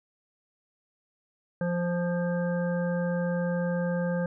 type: harmonic tone with a mistuned harmonic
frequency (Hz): 174.61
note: F3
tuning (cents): 0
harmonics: 1 / 3 / 5 / 7 / 9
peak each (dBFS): -27 / -30 / -42 / -46 / -39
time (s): 1.61-4.26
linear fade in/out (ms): 2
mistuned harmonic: 9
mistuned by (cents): +17
effects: none